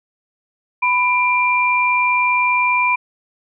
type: tone pair together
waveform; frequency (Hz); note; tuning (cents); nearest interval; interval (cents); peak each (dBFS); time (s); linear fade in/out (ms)
sine; 995 / 2375; B5 / D7; +13 / +19; octave + minor third; 1506; -16; 0.82-2.96; 10
effects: none